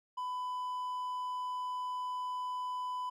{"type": "tone", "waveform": "triangle", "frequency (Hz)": 1000, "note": "B5", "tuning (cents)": 21, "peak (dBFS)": -33, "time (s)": [0.17, 3.1], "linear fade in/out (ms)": 10, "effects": []}